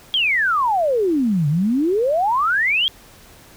sine exponential two-way sweep, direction down then up, 3322 to 140 to 3322 Hz, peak -15 dBFS, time 0.14-2.88 s, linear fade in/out 0 ms, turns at 1.48 s, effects pink hiss -46 dBFS RMS until 3.56 s

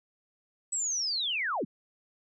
sine linear sweep, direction down, 8000 to 132.8 Hz, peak -28 dBFS, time 0.72-1.65 s, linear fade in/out 10 ms, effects none

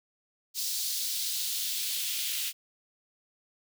white noise with high-pass filter sweep, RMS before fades -32 dBFS, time 0.54-2.53 s, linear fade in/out 50 ms, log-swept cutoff 4600 to 2900 Hz, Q 1.9, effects none

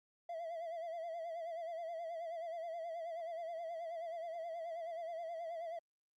triangle tone with vibrato, 668 Hz, E5, 23 cents sharp, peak -38 dBFS, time 0.29-5.79 s, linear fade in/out 5 ms, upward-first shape sine, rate 9.4 Hz, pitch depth 71 cents each way, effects tanh soft clip ceiling -34 dBFS + Opus 48 kbps

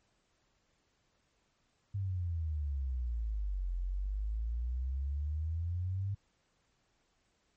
sine exponential two-way sweep, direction down then up, 101 to 43.65 to 101 Hz, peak -32 dBFS, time 1.94-6.15 s, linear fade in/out 10 ms, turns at 3.74 s, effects pink hiss -75 dBFS RMS until 7.56 s + MP3 32 kbps

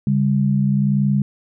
sine tone pair together, 139.78 / 200.9 Hz, C#3 / G3, +15 / +43 cents, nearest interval tritone, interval 628 cents, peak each -17 dBFS, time 0.07-1.22 s, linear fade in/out 2 ms, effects none

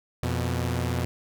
sawtooth tone pair together, 86.54 / 122.2 Hz, F2 / B2, -15 / -18 cents, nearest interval tritone, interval 597 cents, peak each -24 dBFS, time 0.23-1.05 s, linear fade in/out 0 ms, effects none

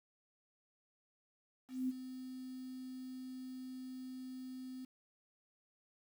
sine tone with ADSR envelope, 257.3 Hz, C4, 29 cents flat, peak -32 dBFS, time 1.68-4.85 s, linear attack 210 ms, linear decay 26 ms, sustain -12 dB, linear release 5 ms, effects 10-bit

